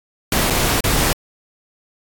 pink noise with dropouts, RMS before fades -17 dBFS, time 0.32-1.13 s, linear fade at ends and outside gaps 2 ms, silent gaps 0.501-0.505 / 0.806-0.841 s, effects AAC 64 kbps

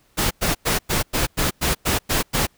pink noise bursts, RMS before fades -20 dBFS, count 10, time 0.17-2.47 s, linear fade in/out 20 ms, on 140 ms, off 100 ms, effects pink hiss -60 dBFS RMS until 2.57 s

